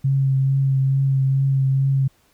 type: tone with vibrato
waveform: sine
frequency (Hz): 135.2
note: C#3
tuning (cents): -43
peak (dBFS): -15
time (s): 0.04-2.08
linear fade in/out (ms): 10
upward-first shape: triangle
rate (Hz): 2.3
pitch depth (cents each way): 21
effects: pink hiss -60 dBFS RMS until 2.33 s